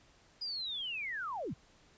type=linear sweep; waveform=sine; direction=down; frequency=4978 to 86.2 Hz; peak=-36 dBFS; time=0.41-1.54 s; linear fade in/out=10 ms; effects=pink hiss -64 dBFS RMS until 1.97 s + resampled to 16000 Hz